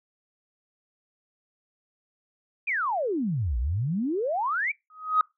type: exponential two-way sweep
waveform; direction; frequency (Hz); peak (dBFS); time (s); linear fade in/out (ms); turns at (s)
sine; down then up; 2536 to 55 to 2403; -24; 2.67-4.72; 10; 3.58
type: tone with exponential growth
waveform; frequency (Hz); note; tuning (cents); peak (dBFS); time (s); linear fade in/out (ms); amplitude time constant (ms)
sine; 1258; D#6; +19; -14; 4.9-5.21; 2; 67
effects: noise-tail reverb RT60 0.2 s tail -24 dB re dry + tanh soft clip ceiling -10 dBFS